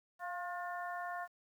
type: harmonic tone with a mistuned harmonic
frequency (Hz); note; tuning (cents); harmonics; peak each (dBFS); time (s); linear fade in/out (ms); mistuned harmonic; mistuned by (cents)
357.3; F4; +40; 2 / 3 / 4 / 5; -41 / -45 / -47 / -47; 0.19-1.28; 50; 2; -33
effects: 11-bit

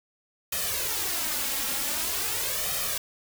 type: noise with flanger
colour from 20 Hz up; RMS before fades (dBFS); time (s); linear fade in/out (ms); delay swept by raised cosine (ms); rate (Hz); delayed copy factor
white; -29; 0.52-2.98; 5; 1.6 to 3.7; 0.45; +0.75
effects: none

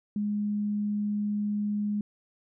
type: tone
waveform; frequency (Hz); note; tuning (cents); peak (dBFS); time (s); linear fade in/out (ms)
sine; 207.5; G#3; -1; -26; 0.16-2.01; 2
effects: none

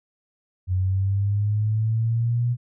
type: linear sweep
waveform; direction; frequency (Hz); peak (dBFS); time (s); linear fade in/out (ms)
sine; up; 91 to 122.2; -19; 0.67-2.57; 50
effects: none

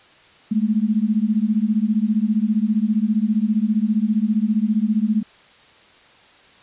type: beating tone pair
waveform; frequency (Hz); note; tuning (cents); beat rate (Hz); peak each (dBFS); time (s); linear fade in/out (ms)
sine; 207.7 / 222.7; G#3 / A3; 0 / +21; 15; -19; 0.51-5.23; 10
effects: white hiss -50 dBFS RMS until 6.62 s + resampled to 8000 Hz

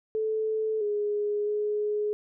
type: tone with pitch steps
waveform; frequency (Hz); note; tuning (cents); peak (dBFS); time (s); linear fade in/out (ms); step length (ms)
sine; 436.7 / 415.1 / 419.3; A4 / G#4 / G#4; -13 / -1 / +17; -25; 0.15-2.13; 0; 660
effects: none

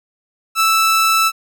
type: tone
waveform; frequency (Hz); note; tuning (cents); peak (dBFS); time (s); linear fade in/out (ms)
sawtooth; 1318.5; E6; 0; -8; 0.55-1.32; 50
effects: none

